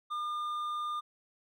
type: tone with hard clipping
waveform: sine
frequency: 1207 Hz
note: D6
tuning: 47 cents sharp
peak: -34 dBFS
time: 0.1-1.01 s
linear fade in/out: 20 ms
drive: 5 dB
effects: none